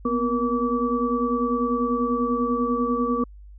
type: tone cluster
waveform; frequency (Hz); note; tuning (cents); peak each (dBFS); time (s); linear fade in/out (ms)
sine; 242.3 / 252.4 / 473.4 / 1152; B3 / B3 / A#4 / D6; -33 / +38 / +27 / -34; -26; 0.05-3.24; 5
effects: added 50 Hz sine -41 dBFS peak until 3.58 s